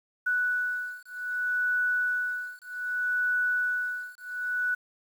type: beating tone pair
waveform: sine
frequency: 1480 / 1480.64 Hz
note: F#6 / F#6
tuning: 0 / +1 cents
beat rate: 0.64 Hz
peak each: -29 dBFS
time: 0.26-4.75 s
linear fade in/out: 10 ms
effects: 9-bit